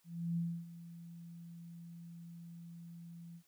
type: tone with ADSR envelope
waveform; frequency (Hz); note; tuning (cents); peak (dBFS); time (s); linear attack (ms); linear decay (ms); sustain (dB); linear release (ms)
sine; 169.3; E3; +46; -32; 0.04-3.43; 330; 280; -16; 75
effects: white hiss -73 dBFS RMS until 3.47 s